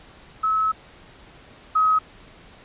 sine tone pair in turn, 1293 / 1270.8 Hz, E6 / D#6, -34 / +36 cents, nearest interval unison, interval 30 cents, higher first, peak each -18 / -15 dBFS, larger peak second, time 0.43-0.72 / 1.75-1.99 s, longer first, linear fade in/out 10 ms, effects pink hiss -48 dBFS RMS until 2.64 s + resampled to 8000 Hz

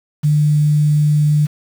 sine tone with quantisation, 149.5 Hz, D3, 31 cents sharp, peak -10 dBFS, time 0.23-1.47 s, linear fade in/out 20 ms, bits 6, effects none

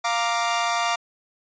sawtooth chord, Bb major, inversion second, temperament equal, 698.5 / 932.3 / 1174.7 Hz, F5 / Bb5 / D6, 0 / 0 / 0 cents, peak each -21 / -23 / -22 dBFS, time 0.04-0.96 s, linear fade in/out 10 ms, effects resampled to 16000 Hz

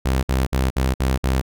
sawtooth tone bursts, 65.41 Hz, C2, in tune, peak -13 dBFS, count 6, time 0.05-1.415 s, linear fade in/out 10 ms, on 180 ms, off 57 ms, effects none

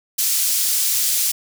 pink high-pass noise, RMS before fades -19 dBFS, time 0.18-1.32 s, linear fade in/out 10 ms, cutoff 6000 Hz, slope 12 dB/octave, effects none

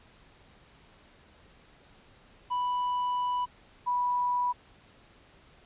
triangle / sine tone pair in turn, 988 / 982.3 Hz, B5 / B5, 0 / -10 cents, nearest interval unison, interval 10 cents, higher first, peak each -25 dBFS, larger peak neither, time 2.5-3.46 / 3.86-4.53 s, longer first, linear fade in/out 20 ms, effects pink hiss -58 dBFS RMS until 5.65 s + resampled to 8000 Hz

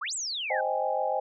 sine exponential two-way sweep, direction up then down, 1000 to 8220 to 1474 Hz, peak -30 dBFS, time 0.01-0.61 s, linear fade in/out 10 ms, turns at 0.14 s
sine chord, Ab major seventh, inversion first, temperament equal, 523.3 / 622.3 / 784 / 830.6 Hz, C5 / Eb5 / G5 / Ab5, 0 / 0 / 0 / 0 cents, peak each -31 dBFS, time 0.5-1.2 s, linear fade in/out 5 ms
effects none

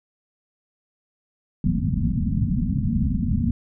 white low-pass noise, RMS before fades -22 dBFS, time 1.64-3.51 s, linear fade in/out 2 ms, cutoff 250 Hz, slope 96 dB/octave, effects none

